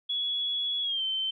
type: tone with pitch glide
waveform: sine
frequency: 3373 to 3093 Hz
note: G#7 to G7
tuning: +26 to -24 cents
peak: -27 dBFS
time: 0.09-1.31 s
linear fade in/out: 10 ms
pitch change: -150 cents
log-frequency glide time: 0.82-1.03 s
effects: none